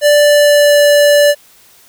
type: tone with pitch glide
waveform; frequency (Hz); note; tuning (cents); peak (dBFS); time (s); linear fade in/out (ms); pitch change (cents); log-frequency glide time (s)
square; 587.3 to 582.6; D5 to D5; 0 to -14; -6; 0.01-1.35; 50; -14; 0.22-0.8
effects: white hiss -45 dBFS RMS until 1.88 s